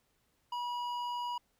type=tone with hard clipping; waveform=sine; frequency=969 Hz; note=B5; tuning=33 cents flat; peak=-36 dBFS; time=0.52-1.38 s; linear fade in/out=5 ms; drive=9 dB; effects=pink hiss -75 dBFS RMS until 1.59 s